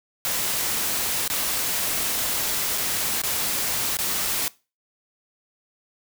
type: noise with dropouts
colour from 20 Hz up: white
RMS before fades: -25 dBFS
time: 0.25-4.48 s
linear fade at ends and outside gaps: 0 ms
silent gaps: 1.278-1.3 / 2.777-2.781 / 3.217-3.236 / 3.969-3.988 s
effects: noise-tail reverb RT60 0.3 s tail -21 dB re dry